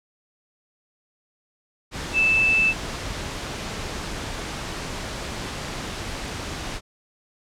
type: tone in noise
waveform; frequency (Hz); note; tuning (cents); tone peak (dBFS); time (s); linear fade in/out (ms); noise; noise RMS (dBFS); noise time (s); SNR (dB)
sine; 2637; E7; 0; -16; 2.13-2.74; 50; pink; -31; 1.91-6.81; +12
effects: low-pass 7000 Hz 12 dB/octave